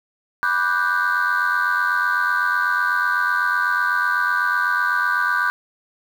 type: chord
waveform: sine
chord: G major seventh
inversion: first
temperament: equal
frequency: 987.8 / 1174.7 / 1480 / 1568 Hz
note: B5 / D6 / F#6 / G6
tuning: 0 / 0 / 0 / 0 cents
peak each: -25 / -22 / -20 / -20 dBFS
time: 0.43-5.5 s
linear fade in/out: 0 ms
effects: tanh soft clip ceiling -12 dBFS + 7-bit